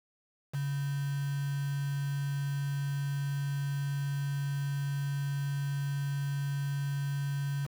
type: tone with quantisation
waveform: sine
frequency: 140.7 Hz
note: C#3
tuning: 26 cents sharp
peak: -30 dBFS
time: 0.53-7.67 s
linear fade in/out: 20 ms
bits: 7
effects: none